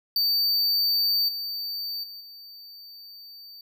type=tone with level steps; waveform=square; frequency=4599 Hz; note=D8; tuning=37 cents flat; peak=-21 / -30 / -39 / -43 dBFS; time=0.16-3.61 s; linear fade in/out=2 ms; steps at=1.28 / 2.03 / 2.2 s; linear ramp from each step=10 ms; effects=none